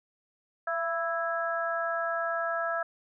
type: harmonic tone with a mistuned harmonic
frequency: 330 Hz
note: E4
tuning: 2 cents sharp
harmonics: 2 / 3 / 4 / 5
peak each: -31 / -42 / -32 / -34 dBFS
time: 0.67-2.83 s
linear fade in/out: 5 ms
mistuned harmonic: 2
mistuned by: +32 cents
effects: none